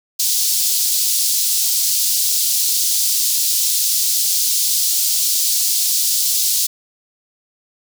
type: high-pass noise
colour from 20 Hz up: pink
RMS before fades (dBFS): -17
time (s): 0.19-6.67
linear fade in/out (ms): 10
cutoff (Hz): 4400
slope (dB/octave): 24
effects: none